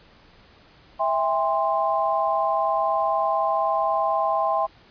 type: tone cluster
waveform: sine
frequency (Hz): 654 / 805 / 1046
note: E5 / G5 / C6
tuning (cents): -14 / +46 / -1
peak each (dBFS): -24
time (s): 0.99-4.67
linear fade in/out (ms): 20
effects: pink hiss -53 dBFS RMS until 4.9 s + resampled to 11025 Hz